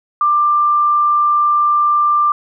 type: tone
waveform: sine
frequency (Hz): 1186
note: D6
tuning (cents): +17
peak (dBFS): -10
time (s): 0.21-2.32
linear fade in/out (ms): 2
effects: none